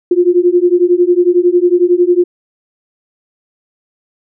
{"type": "beating tone pair", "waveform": "sine", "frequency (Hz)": [348.7, 359.7], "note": ["F4", "F#4"], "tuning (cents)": [-3, -49], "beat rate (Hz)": 11, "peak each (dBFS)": -10, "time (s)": [0.11, 2.24], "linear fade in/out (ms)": 5, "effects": []}